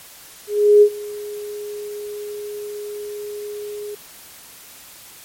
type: tone with ADSR envelope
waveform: sine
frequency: 415.3 Hz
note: G#4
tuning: in tune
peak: -5 dBFS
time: 0.47-3.95 s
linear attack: 350 ms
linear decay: 71 ms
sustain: -22 dB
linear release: 6 ms
effects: white hiss -42 dBFS RMS until 5.24 s + MP3 64 kbps